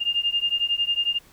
sine beating tone pair, 2809 / 2820 Hz, F7 / F7, +9 / +16 cents, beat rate 11 Hz, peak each -24 dBFS, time 0-1.19 s, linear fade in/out 20 ms, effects pink hiss -54 dBFS RMS until 1.32 s

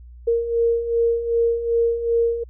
sine beating tone pair, 463.4 / 466 Hz, A#4 / A#4, -10 / -1 cents, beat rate 2.6 Hz, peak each -24 / -18 dBFS, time 0.27-2.44 s, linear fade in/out 10 ms, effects added 60 Hz sine -39 dBFS peak until 2.49 s

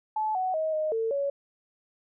sine tone with pitch steps, 864 / 745 / 632 / 620 / 449.9 / 561 Hz, A5 / F#5 / D#5 / D#5 / A4 / C#5, -32 / +12 / +27 / -6 / +39 / +21 cents, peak -25 dBFS, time 0.16-1.3 s, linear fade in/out 5 ms, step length 190 ms, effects none

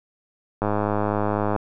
click train, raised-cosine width 1 ms, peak -9 dBFS, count 99, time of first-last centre 0.62-1.562 s, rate 104 Hz, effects none

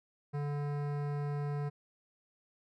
sine tone with hard clipping, 145 Hz, D3, 22 cents flat, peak -35 dBFS, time 0.33-1.7 s, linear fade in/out 20 ms, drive 17 dB, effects none

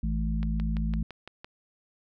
harmonic tone, 54.3 Hz, A1, 22 cents flat, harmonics 1 / 3 / 4, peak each -27 / -32 / -33 dBFS, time 0.03-1.03 s, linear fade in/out 5 ms
click train, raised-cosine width 0.3 ms, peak -25 dBFS, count 7, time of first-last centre 0.43-1.445 s, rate 5.91 Hz
effects none

